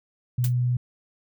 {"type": "tone", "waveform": "sine", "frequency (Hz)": 123.47, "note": "B2", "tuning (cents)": 0, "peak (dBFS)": -20, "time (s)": [0.38, 0.77], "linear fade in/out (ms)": 5}
{"type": "noise with exponential decay", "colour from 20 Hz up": "blue", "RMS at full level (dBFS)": -26, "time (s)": [0.44, 0.53], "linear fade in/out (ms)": 2, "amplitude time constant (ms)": 19}
{"effects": []}